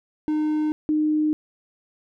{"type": "tone pair in turn", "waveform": ["triangle", "sine"], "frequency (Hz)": [305.8, 305.8], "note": ["D#4", "D#4"], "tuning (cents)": [-30, -30], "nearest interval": "unison", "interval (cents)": 0, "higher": "neither", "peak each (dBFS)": [-18, -18], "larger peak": "neither", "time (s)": [[0.28, 0.72], [0.89, 1.33]], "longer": "neither", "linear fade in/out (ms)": 0, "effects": []}